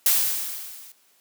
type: noise with level ramp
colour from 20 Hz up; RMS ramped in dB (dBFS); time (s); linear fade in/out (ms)
blue; -17 to -46; 0.06-0.92; 2
effects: white hiss -61 dBFS RMS until 1.2 s + high-pass 200 Hz 12 dB/octave